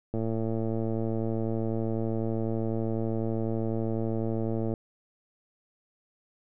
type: click train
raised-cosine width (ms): 2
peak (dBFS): -18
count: 516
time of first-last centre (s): 0.14-4.738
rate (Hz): 112
effects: none